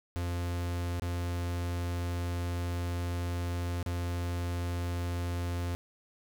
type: tone with dropouts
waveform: 45% pulse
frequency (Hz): 87.31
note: F2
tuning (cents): 0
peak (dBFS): -31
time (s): 0.16-5.75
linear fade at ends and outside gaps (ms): 0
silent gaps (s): 0.997-1.021 / 3.828-3.862
effects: none